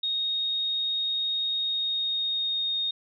sine tone with pitch glide, 3729 to 3703 Hz, A#7 to A#7, 0 to -12 cents, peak -25 dBFS, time 0.03-2.91 s, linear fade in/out 5 ms, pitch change -12 cents, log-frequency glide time 1.57-2.76 s, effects none

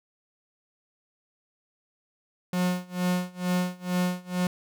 45% pulse tone with tremolo, 180.2 Hz, F#3, 45 cents flat, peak -22 dBFS, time 2.53-4.47 s, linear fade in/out 2 ms, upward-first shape sine, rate 2.2 Hz, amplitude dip 95%, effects none

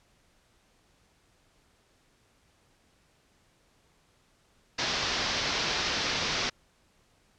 white low-pass noise, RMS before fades -30 dBFS, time 4.78-6.5 s, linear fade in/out 10 ms, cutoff 5700 Hz, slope 48 dB/octave, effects pink hiss -66 dBFS RMS until 7.38 s + low-pass 9000 Hz 12 dB/octave

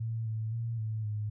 sine tone with pitch steps, 113.3 / 110.2 / 115.4 / 109.5 / 105.8 Hz, A#2 / A2 / A#2 / A2 / G#2, -49 / +3 / -17 / -8 / +33 cents, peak -31 dBFS, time 0-1.3 s, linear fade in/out 10 ms, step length 260 ms, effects none

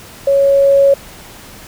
sine tone with level ramp, 554.4 Hz, C#5, in tune, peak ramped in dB -8 to -5 dBFS, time 0.27-0.94 s, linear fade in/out 5 ms, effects pink hiss -36 dBFS RMS until 1.67 s

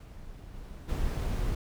brown noise with level steps, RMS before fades -45 / -43 / -30 dBFS, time 0-1.55 s, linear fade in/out 5 ms, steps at 0.53 / 0.88 s, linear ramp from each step 20 ms, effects none

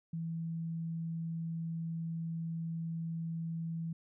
sine tone, 164.7 Hz, E3, 1 cent flat, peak -35 dBFS, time 0.13-3.93 s, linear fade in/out 5 ms, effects none

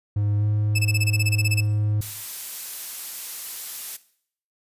triangle tone with pitch glide, 103.2 to 105.25 Hz, G#2 to G#2, -10 to +24 cents, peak -18 dBFS, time 0.16-2.01 s, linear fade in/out 5 ms, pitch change +34 cents, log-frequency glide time 0.38-0.44 s
sawtooth tone bursts, 2617 Hz, E7, 13 cents flat, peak -18 dBFS, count 14, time 0.75-1.609 s, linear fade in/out 10 ms, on 40 ms, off 23 ms
blue noise, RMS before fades -32 dBFS, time 2.01-3.97 s, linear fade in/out 10 ms
effects noise-tail reverb RT60 0.6 s tail -17 dB re dry + resampled to 32000 Hz

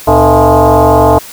sine tone with frequency modulation, 117.1 Hz, A#2, 8 cents sharp, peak -3 dBFS, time 0.07-1.19 s, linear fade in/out 10 ms, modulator 188 Hz, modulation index 4.7, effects white hiss -30 dBFS RMS until 1.32 s

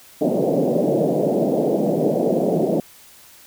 white band-pass noise, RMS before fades -19 dBFS, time 0.21-2.8 s, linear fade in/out 2 ms, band 150 to 640 Hz, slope 48 dB/octave, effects white hiss -47 dBFS RMS until 3.46 s

